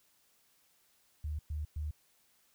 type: tone bursts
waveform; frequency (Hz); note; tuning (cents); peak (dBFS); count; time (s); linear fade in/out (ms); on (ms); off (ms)
sine; 75.5; D2; +48; -34; 3; 1.24-1.91; 5; 150; 110
effects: white hiss -70 dBFS RMS until 2.54 s